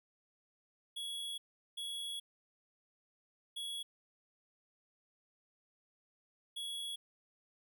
square tone bursts at uneven times, 3352 Hz, G#7, 15 cents sharp, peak -40 dBFS, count 4, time 0.96-1.38 / 1.77-2.2 / 3.56-3.83 / 6.56-6.96 s, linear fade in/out 10 ms, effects none

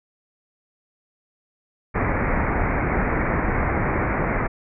pink low-pass noise, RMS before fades -22 dBFS, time 1.94-4.48 s, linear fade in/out 20 ms, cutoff 2300 Hz, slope 96 dB/octave, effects none

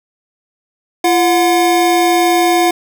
square tone pair together, 341.9 / 724.5 Hz, F4 / F#5, -37 / -37 cents, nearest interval octave + minor second, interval 1300 cents, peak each -13 dBFS, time 1.04-2.71 s, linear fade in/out 5 ms, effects none

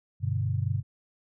sine chord, G major, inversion none, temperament equal, 98 / 123.47 / 146.83 Hz, G2 / B2 / D3, 0 / 0 / 0 cents, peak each -28 / -29 / -33 dBFS, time 0.2-0.83 s, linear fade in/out 50 ms, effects none

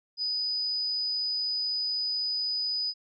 sine tone, 4978 Hz, D#8, in tune, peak -27 dBFS, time 0.17-2.94 s, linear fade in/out 50 ms, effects none

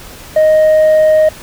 sine tone with tanh clipping, 622.3 Hz, D#5, in tune, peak -6 dBFS, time 0.36-1.29 s, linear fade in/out 5 ms, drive 2 dB, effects pink hiss -33 dBFS RMS until 1.42 s

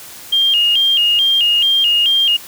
sine tone with vibrato, 3019 Hz, F#7, 34 cents sharp, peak -10 dBFS, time 0.32-2.37 s, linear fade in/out 10 ms, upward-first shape square, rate 2.3 Hz, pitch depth 99 cents each way, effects white hiss -35 dBFS RMS until 2.47 s

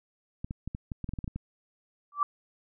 clicks, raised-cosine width 5 ms, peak -22 dBFS, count 12, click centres 0.445 / 0.509 / 0.676 / 0.749 / 0.918 / 1.043 / 1.091 / 1.136 / 1.188 / 1.243 / 1.278 / 1.36 s
sine tone with exponential growth, 1163 Hz, D6, 17 cents flat, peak -18 dBFS, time 2.12-2.23 s, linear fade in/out 2 ms, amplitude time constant 23 ms
effects none

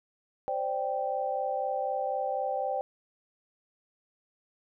sine chord, C suspended second, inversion none, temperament equal, 523.3 / 587.3 / 784 Hz, C5 / D5 / G5, 0 / 0 / 0 cents, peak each -33 / -34 / -31 dBFS, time 0.48-2.81 s, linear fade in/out 0 ms, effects none

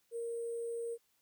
sine tone with sample-and-hold, 466.2 Hz, A#4, in tune, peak -36 dBFS, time 0.11-0.98 s, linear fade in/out 50 ms, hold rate 8820 Hz, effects white hiss -75 dBFS RMS until 1.21 s

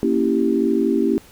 sine chord, A# diminished seventh, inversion none, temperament equal, 233.1 / 277.2 / 329.6 / 392 Hz, A#3 / C#4 / E4 / G4, 0 / 0 / 0 / 0 cents, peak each -21 dBFS, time 0.03-1.18 s, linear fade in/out 0 ms, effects pink hiss -47 dBFS RMS until 1.31 s

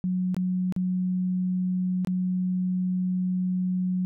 sine tone with dropouts, 183.2 Hz, F#3, 17 cents flat, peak -23 dBFS, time 0.04-4.05 s, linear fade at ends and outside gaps 0 ms, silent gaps 0.345-0.366 / 0.724-0.763 / 2.048-2.072 s, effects none

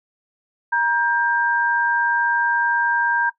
sine tone pair together, 944.8 / 1589 Hz, A#5 / G6, +23 / +23 cents, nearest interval major sixth, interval 900 cents, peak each -19 / -19 dBFS, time 0.72-3.3 s, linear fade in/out 10 ms, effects noise-tail reverb RT60 0.1 s tail -18 dB re dry

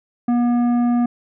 triangle tone with tanh clipping, 240.7 Hz, B3, 44 cents flat, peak -16 dBFS, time 0.28-1.06 s, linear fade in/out 5 ms, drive 14 dB, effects none

